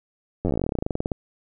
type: slowing click train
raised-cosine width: 2 ms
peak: -11 dBFS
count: 25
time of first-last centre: 0.45-1.118 s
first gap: 10 ms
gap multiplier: 1.08
effects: none